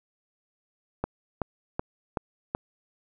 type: click train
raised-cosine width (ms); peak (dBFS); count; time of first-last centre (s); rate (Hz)
1; -13; 5; 1.04-2.549; 2.65
effects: none